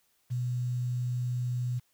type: tone with quantisation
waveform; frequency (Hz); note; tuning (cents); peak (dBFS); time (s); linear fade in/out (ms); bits
sine; 123.47; B2; 0; -28; 0.3-1.8; 20; 9
effects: white hiss -71 dBFS RMS until 1.93 s